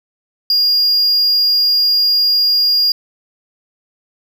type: tone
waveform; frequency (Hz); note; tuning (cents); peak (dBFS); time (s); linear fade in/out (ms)
triangle; 4833; D8; +49; -9; 0.5-2.92; 2
effects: none